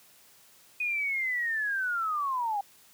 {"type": "linear sweep", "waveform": "sine", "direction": "down", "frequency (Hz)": [2489, 784], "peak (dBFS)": -27, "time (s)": [0.8, 2.61], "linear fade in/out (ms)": 5, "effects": ["white hiss -58 dBFS RMS until 2.93 s", "high-pass 80 Hz 12 dB/octave"]}